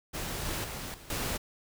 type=noise with level steps; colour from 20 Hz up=pink; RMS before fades=-36 / -34 / -39 / -50 / -33 dBFS; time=0.13-1.38 s; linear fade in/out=20 ms; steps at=0.45 / 0.64 / 0.94 / 1.1 s; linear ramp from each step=2 ms; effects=none